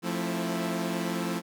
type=chord; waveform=sawtooth; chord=F major seventh; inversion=none; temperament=equal with one note detuned; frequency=174.61 / 220 / 266.4 / 329.6 Hz; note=F3 / A3 / C4 / E4; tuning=0 / 0 / +31 / 0 cents; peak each=-28 / -30 / -33 / -31 dBFS; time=0.02-1.42 s; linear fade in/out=50 ms; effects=none